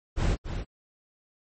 brown noise with echo, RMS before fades -23 dBFS, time 0.16-0.37 s, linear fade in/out 50 ms, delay 280 ms, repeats 1, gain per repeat -8 dB, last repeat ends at 0.65 s, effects MP3 32 kbps

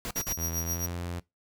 pink noise bursts, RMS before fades -35 dBFS, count 3, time 0.05-0.325 s, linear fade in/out 0 ms, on 57 ms, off 52 ms
sawtooth tone with tremolo, 5740 Hz, F8, 47 cents sharp, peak -24 dBFS, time 0.15-0.87 s, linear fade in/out 20 ms, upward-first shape triangle, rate 7.5 Hz, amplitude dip 90%
sawtooth tone with pitch glide, 83.4 to 86.94 Hz, E2 to F2, +21 to -7 cents, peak -29 dBFS, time 0.37-1.2 s, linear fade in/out 10 ms, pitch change +72 cents, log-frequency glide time 0.62-0.83 s
effects noise-tail reverb RT60 0.2 s tail -21 dB re dry

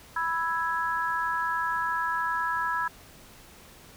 sine chord, E major, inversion second, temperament equal, 987.8 / 1318.5 / 1661.2 Hz, B5 / E6 / G#6, 0 / 0 / 0 cents, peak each -29 / -31 / -30 dBFS, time 0.16-2.88 s, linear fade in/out 5 ms, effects pink hiss -51 dBFS RMS until 3.96 s

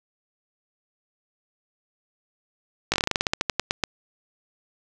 slowing click train, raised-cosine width 0.2 ms, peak -4 dBFS, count 17, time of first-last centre 2.92-3.838 s, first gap 18 ms, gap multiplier 1.14, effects none

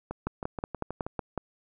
two click trains, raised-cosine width 1 ms, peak -16 / -20 dBFS, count 7 / 7, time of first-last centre 0.27-1.377 / 0.11-1.065 s, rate 5.42 / 6.28 Hz, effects none

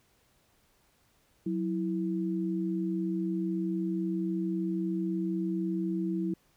sine tone pair together, 184.51 / 328.3 Hz, F#3 / E4, -5 / -7 cents, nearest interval minor seventh, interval 998 cents, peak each -31 / -31 dBFS, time 1.46-6.34 s, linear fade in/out 5 ms, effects pink hiss -68 dBFS RMS until 6.56 s

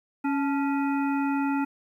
harmonic tone with a mistuned harmonic, 277.2 Hz, C#4, in tune, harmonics 1 / 3 / 5 / 7 / 9, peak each -24 / -31 / -35 / -43 / -40 dBFS, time 0.24-1.65 s, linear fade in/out 10 ms, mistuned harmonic 3, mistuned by +73 cents, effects 10-bit

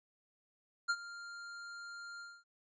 square tone with ADSR envelope, 1396.9 Hz, F6, in tune, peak -29 dBFS, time 0.88-2.44 s, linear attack 20 ms, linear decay 55 ms, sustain -17 dB, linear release 240 ms, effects resampled to 16000 Hz

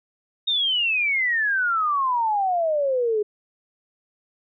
sine exponential sweep, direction down, 3729 to 411.2 Hz, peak -19 dBFS, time 0.47-3.23 s, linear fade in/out 10 ms, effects none

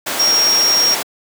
sine tone in noise, 5588 Hz, F8, in tune, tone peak -11 dBFS, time 0.19-0.95 s, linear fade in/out 10 ms, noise pink, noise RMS -19 dBFS, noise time 0.06-1.03 s, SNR +5 dB, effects high-pass 400 Hz 12 dB/octave

